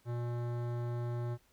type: tone with hard clipping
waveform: sine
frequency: 119.9 Hz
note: A#2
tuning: 49 cents sharp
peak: -36 dBFS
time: 0.05-1.38 s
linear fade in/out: 50 ms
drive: 17 dB
effects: pink hiss -69 dBFS RMS until 1.52 s